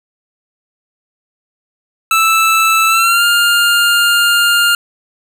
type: tone with pitch glide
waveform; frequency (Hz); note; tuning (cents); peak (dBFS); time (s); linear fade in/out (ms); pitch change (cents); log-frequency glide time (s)
25% pulse; 1318.5 to 1405; E6 to F6; 0 to +10; -5; 2.11-4.75; 2; +110; 2.88-3.24
effects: none